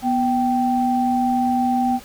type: tone pair together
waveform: sine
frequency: 245.5 / 779 Hz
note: B3 / G5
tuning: -10 / -11 cents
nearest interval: octave + minor sixth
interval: 1999 cents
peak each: -19 dBFS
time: 0.02-2 s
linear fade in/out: 50 ms
effects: pink hiss -42 dBFS RMS until 2.04 s